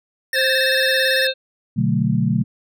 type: tone with vibrato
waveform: square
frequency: 1760 Hz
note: A6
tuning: in tune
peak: -20 dBFS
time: 0.33-1.27 s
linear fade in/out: 2 ms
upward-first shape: square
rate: 18 Hz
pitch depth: 53 cents each way
type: harmonic tone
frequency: 526 Hz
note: C5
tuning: 9 cents sharp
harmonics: 1 / 3 / 5 / 7 / 8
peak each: -20 / -26 / -26 / -22 / -26 dBFS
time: 0.33-1.34 s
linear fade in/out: 50 ms
type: chord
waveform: sine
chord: B minor seventh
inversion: none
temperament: equal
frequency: 123.47 / 146.83 / 185 / 220 Hz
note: B2 / D3 / F#3 / A3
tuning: 0 / 0 / 0 / 0 cents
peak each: -21 dBFS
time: 1.76-2.44 s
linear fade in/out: 20 ms
effects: none